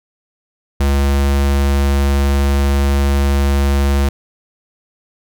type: tone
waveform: square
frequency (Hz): 69.7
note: C#2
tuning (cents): +10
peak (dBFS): -12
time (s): 0.8-4.09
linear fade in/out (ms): 5
effects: none